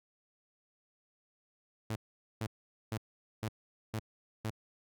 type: tone bursts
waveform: sawtooth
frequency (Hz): 110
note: A2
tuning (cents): 0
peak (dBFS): -30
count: 6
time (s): 1.9-4.504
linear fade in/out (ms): 5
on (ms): 59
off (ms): 450
effects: none